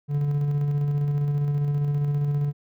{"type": "tone with tremolo", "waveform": "triangle", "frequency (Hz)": 144.8, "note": "D3", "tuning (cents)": -24, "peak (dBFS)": -18, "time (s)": [0.08, 2.53], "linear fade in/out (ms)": 50, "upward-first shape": "square", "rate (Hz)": 15, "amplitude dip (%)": 25, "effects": []}